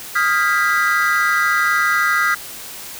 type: chord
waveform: triangle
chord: F half-diminished seventh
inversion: third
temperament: equal with one note detuned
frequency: 1244.5 / 1396.9 / 1620.5 / 1975.5 Hz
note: Eb6 / F6 / Ab6 / Cb7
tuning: 0 / 0 / -43 / 0 cents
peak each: -18 dBFS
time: 0.15-2.35 s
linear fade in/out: 10 ms
effects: white hiss -33 dBFS RMS until 2.99 s